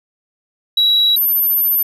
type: tone pair in turn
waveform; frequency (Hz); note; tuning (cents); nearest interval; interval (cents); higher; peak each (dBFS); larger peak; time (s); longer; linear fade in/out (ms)
sine; 3890 / 13043; B7 / G#9; -27 / -32; octave + major sixth; 2095; second; -8 / -11; first; 0.77-1.16 / 1.16-1.83; second; 5
effects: tanh soft clip ceiling -8 dBFS + 8-bit